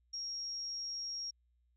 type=tone; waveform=sine; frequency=5588 Hz; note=F8; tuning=in tune; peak=-38 dBFS; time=0.13-1.31 s; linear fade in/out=10 ms; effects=added 60 Hz sine -70 dBFS peak until 1.76 s